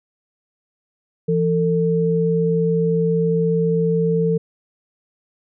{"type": "tone pair together", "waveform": "sine", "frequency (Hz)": [167.75, 448.8], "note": ["E3", "A4"], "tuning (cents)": [31, 34], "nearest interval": "octave + perfect fourth", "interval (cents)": 1703, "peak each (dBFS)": -18, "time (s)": [1.28, 4.38], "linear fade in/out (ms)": 10, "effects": []}